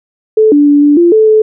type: tone with pitch steps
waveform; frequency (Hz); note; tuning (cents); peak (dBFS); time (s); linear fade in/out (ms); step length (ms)
sine; 435.2 / 291.1 / 289.3 / 291.9 / 344.3 / 436.4 / 433.1; A4 / D4 / D4 / D4 / F4 / A4 / A4; -19 / -15 / -26 / -10 / -25 / -14 / -27; -3; 0.37-1.42; 5; 150
effects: none